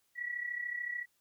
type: tone with amplitude modulation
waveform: sine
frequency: 1937 Hz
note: B6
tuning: 34 cents flat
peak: -32 dBFS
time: 0.15-1.06 s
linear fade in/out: 50 ms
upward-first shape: sine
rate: 33.6 Hz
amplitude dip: 70%
effects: white hiss -75 dBFS RMS until 1.2 s